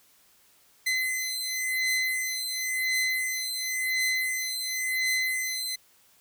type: beating tone pair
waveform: sawtooth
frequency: 2040 / 2040.94 Hz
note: C7 / C7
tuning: -44 / -44 cents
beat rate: 0.94 Hz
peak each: -26 dBFS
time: 0.86-5.76 s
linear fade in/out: 10 ms
effects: white hiss -61 dBFS RMS until 6.2 s